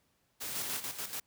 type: noise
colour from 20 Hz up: white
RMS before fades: -39 dBFS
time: 0.4-0.81 s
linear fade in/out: 20 ms
type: noise with tremolo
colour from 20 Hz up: white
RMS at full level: -38 dBFS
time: 0.55-1.2 s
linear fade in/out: 5 ms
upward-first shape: square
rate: 6.9 Hz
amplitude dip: 60%
effects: pink hiss -74 dBFS RMS until 1.26 s + high-pass 60 Hz 12 dB/octave